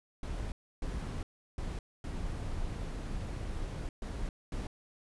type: noise bursts at uneven times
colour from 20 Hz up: brown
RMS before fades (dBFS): -37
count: 6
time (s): 0.23-0.52 / 0.82-1.23 / 1.58-1.79 / 2.04-3.89 / 4.02-4.29 / 4.52-4.67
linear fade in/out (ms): 2
effects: resampled to 24000 Hz